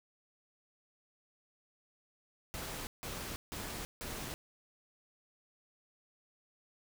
pink noise bursts, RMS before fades -42 dBFS, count 4, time 2.54-4.34 s, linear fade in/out 0 ms, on 330 ms, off 160 ms, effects none

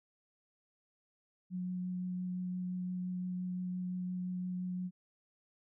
sine tone with vibrato, 181.6 Hz, F#3, 32 cents flat, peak -35 dBFS, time 1.5-4.91 s, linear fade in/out 50 ms, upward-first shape triangle, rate 5.8 Hz, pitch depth 10 cents each way, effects none

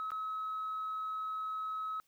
sine tone with dropouts, 1284 Hz, E6, 46 cents flat, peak -34 dBFS, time 0-2 s, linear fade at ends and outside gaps 0 ms, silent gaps 0.105-0.118 s, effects tanh soft clip ceiling -32 dBFS + white hiss -74 dBFS RMS until 2.07 s

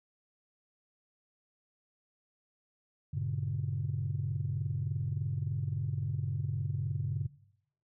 sine chord, G diminished, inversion none, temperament just, 98 / 117.6 / 141.12 Hz, G2 / Bb2 / Db3, 0 / +16 / +31 cents, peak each -35 / -37 / -33 dBFS, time 3.13-7.27 s, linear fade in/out 10 ms, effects noise-tail reverb RT60 0.7 s tail -18 dB re dry + tanh soft clip ceiling -23 dBFS

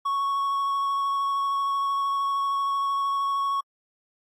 triangle tone with vibrato, 1108.7 Hz, C#6, in tune, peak -21 dBFS, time 0.05-3.61 s, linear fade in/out 10 ms, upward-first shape sine, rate 13 Hz, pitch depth 9 cents each way, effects AAC 64 kbps

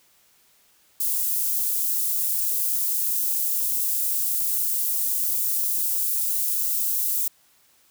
white high-pass noise, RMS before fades -24 dBFS, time 1-7.28 s, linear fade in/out 5 ms, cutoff 11000 Hz, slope 12 dB/octave, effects white hiss -60 dBFS RMS until 7.9 s

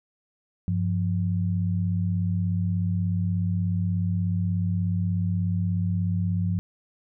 sine tone pair together, 98 / 174.62 Hz, G2 / F3, 0 / 0 cents, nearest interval minor seventh, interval 1000 cents, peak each -24 / -26 dBFS, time 0.68-6.59 s, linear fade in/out 0 ms, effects none

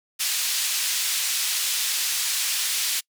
pink band-pass noise, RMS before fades -25 dBFS, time 0.19-3.01 s, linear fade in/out 20 ms, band 3200 to 14000 Hz, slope 12 dB/octave, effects noise-tail reverb RT60 0.1 s tail -26 dB re dry

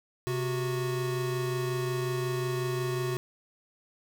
square tone pair together, 130.81 / 366.9 Hz, C3 / F#4, 0 / -15 cents, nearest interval octave + tritone, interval 1785 cents, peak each -32 / -32 dBFS, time 0.27-3.17 s, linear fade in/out 0 ms, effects none

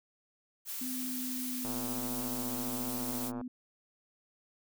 blue noise, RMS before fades -39 dBFS, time 0.65-3.32 s, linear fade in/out 50 ms
sine tone with pitch glide, 254.2 to 250.4 Hz, C4 to B3, -50 to +24 cents, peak -37 dBFS, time 0.81-3.48 s, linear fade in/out 5 ms, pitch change -26 cents, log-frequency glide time 1.01-1.74 s
click train, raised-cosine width 1 ms, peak -29 dBFS, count 209, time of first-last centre 1.65-3.413 s, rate 118 Hz
effects none

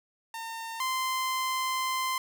sawtooth tone pair in turn, 909 / 1038.5 Hz, A#5 / C6, -44 / -13 cents, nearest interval major second, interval 231 cents, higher second, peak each -32 / -24 dBFS, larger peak second, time 0.34-0.8 / 0.8-2.18 s, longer second, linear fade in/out 2 ms, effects 11-bit

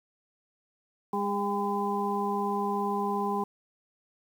harmonic tone with a mistuned harmonic, 203 Hz, G#3, 39 cents flat, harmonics 1 / 2 / 4 / 5, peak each -32 / -32 / -32 / -32 dBFS, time 1.13-3.44 s, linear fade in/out 5 ms, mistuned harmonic 4, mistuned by -21 cents, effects 9-bit

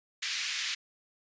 pink band-pass noise, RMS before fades -34 dBFS, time 0.22-0.75 s, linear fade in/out 10 ms, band 1900 to 6600 Hz, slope 24 dB/octave, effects resampled to 16000 Hz

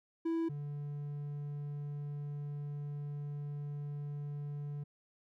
triangle tone pair in turn, 329.6 / 145.34 Hz, E4 / D3, 0 / -18 cents, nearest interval octave + major second, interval 1418 cents, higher first, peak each -29 / -36 dBFS, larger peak first, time 0.25-0.49 / 0.49-4.84 s, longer second, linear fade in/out 10 ms, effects none

